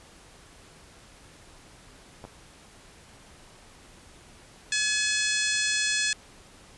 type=clicks; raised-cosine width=1 ms; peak=-28 dBFS; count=2; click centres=2.241 / 2.251 s
type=harmonic tone; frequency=851 Hz; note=G#5; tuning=42 cents sharp; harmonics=2 / 3 / 4 / 5 / 6 / 7 / 8 / 9 / 10; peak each=-29 / -31 / -32 / -33 / -34 / -34 / -35 / -36 / -36 dBFS; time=4.72-6.13 s; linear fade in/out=2 ms
effects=pink hiss -52 dBFS RMS until 6.77 s + resampled to 24000 Hz